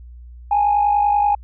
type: tone pair together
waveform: sine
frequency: 820.7 / 871 Hz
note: G#5 / A5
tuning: -21 / -18 cents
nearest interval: minor second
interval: 103 cents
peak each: -13 / -21 dBFS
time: 0.51-1.35 s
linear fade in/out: 5 ms
effects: tanh soft clip ceiling -8 dBFS + added 60 Hz sine -36 dBFS peak until 1.43 s